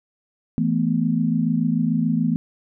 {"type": "chord", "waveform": "sine", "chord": "E suspended fourth", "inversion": "none", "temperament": "equal", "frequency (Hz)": [164.81, 220, 246.9], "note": ["E3", "A3", "B3"], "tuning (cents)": [0, 0, 0], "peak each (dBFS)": -22, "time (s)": [0.58, 2.36], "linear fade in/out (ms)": 0, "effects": []}